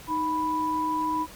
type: tone pair together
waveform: sine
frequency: 311.1 / 987.8 Hz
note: D#4 / B5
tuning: 0 / 0 cents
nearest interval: octave + minor sixth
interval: 2000 cents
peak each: -30 / -25 dBFS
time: 0.07-1.27 s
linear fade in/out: 50 ms
effects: pink hiss -46 dBFS RMS until 1.35 s